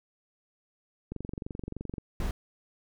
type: click train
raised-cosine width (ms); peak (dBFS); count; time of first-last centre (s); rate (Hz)
3; -23; 21; 1.12-1.982; 23.2
type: noise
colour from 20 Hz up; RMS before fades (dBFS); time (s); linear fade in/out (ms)
brown; -30; 2.2-2.31; 2
effects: none